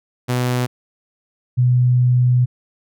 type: tone pair in turn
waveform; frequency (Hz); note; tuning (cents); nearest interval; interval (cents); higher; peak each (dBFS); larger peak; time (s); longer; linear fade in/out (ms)
sawtooth / sine; 124.4 / 124.4; B2 / B2; +13 / +13; unison; 0; neither; -13 / -11; second; 0.28-0.67 / 1.57-2.46; second; 20
effects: none